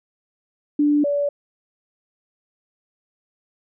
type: tone pair in turn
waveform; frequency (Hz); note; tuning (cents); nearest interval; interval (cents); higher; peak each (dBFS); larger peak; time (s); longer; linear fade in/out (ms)
sine; 293.7 / 574.6; D4 / D5; 0 / -38; octave; 1162; second; -14 / -18; first; 0.79-1.04 / 1.04-1.29; neither; 5
effects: none